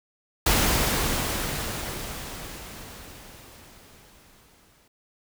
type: noise with exponential decay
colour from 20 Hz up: pink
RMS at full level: -20 dBFS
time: 0.46-4.88 s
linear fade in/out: 5 ms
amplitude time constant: 960 ms
effects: none